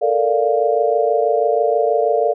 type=chord; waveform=sine; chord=Bb major seventh; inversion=third; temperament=equal; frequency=440 / 466.2 / 587.3 / 698.5 Hz; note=A4 / Bb4 / D5 / F5; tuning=0 / 0 / 0 / 0 cents; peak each=-19 dBFS; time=0.01-2.34 s; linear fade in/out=20 ms; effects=none